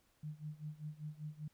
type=tone with tremolo; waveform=sine; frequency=151.9 Hz; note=D#3; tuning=41 cents flat; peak=-40 dBFS; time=0.23-1.48 s; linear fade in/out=5 ms; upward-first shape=sine; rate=5.1 Hz; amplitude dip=90%; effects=pink hiss -74 dBFS RMS until 1.53 s